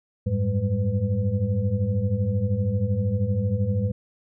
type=tone cluster; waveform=sine; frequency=92.9 / 105.7 / 193.1 / 203.2 / 499.8 Hz; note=F#2 / G#2 / G3 / G#3 / B4; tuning=+7 / +31 / -26 / -38 / +21 cents; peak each=-27 / -23 / -32 / -30 / -32 dBFS; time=0.26-3.92 s; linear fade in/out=10 ms; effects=none